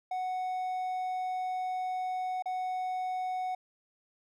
triangle tone with dropouts, 740 Hz, F#5, in tune, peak -29 dBFS, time 0.11-3.55 s, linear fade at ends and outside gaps 5 ms, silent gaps 2.424-2.457 s, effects none

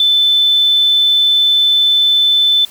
sine tone, 3520 Hz, A7, in tune, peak -8 dBFS, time 0-2.65 s, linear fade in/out 2 ms, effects white hiss -39 dBFS RMS until 2.7 s

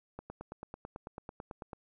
click train, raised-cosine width 1 ms, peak -28 dBFS, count 15, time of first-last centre 0.19-1.732 s, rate 9.08 Hz, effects none

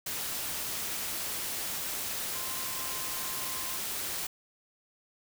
sine tone in noise, 1046.5 Hz, C6, in tune, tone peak -45 dBFS, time 2.35-3.77 s, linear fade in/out 5 ms, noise white, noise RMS -35 dBFS, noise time 0.06-4.27 s, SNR -13 dB, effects none

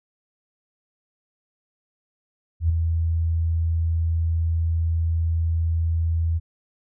sine tone with ADSR envelope, 82.41 Hz, E2, in tune, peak -14 dBFS, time 2.6-6.4 s, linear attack 96 ms, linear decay 5 ms, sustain -5 dB, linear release 32 ms, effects none

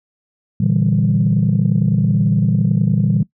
sine chord, E half-diminished seventh, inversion second, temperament equal, 116.54 / 146.83 / 164.81 / 196 Hz, Bb2 / D3 / E3 / G3, 0 / 0 / 0 / 0 cents, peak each -17 dBFS, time 0.6-3.23 s, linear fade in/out 5 ms, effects noise-tail reverb RT60 0.1 s tail -19 dB re dry + tanh soft clip ceiling -5 dBFS

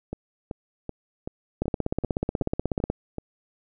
two click trains, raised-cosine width 2 ms, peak -11 / -18 dBFS, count 22 / 9, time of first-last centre 1.62-2.9 / 0.13-3.183 s, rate 16.4 / 2.62 Hz, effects none

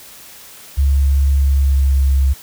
sine tone with pitch glide, 69.3 to 67.76 Hz, C#2 to C#2, 0 to -39 cents, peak -10 dBFS, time 0.77-2.34 s, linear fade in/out 20 ms, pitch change -39 cents, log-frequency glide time 1.29-2.06 s, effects white hiss -39 dBFS RMS until 2.42 s

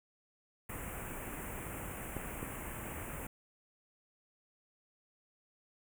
pink band-stop noise, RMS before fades -43 dBFS, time 0.69-3.27 s, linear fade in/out 5 ms, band 2700 to 7600 Hz, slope 48 dB/octave
clicks, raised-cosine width 2 ms, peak -25 dBFS, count 2, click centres 2.167 / 2.429 s
effects none

